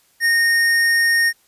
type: tone with tanh clipping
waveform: sine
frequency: 1847 Hz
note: A#6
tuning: 16 cents flat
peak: -15 dBFS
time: 0.2-1.33 s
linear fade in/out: 50 ms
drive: 18 dB
effects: white hiss -58 dBFS RMS until 1.47 s + resampled to 32000 Hz